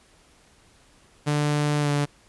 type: tone with pitch glide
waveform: sawtooth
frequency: 147.8 to 144.84 Hz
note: D3 to D3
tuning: +11 to -24 cents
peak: -17 dBFS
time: 1.26-2.06 s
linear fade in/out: 20 ms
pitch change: -35 cents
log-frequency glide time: 1.8-1.89 s
effects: pink hiss -57 dBFS RMS until 2.28 s + resampled to 24000 Hz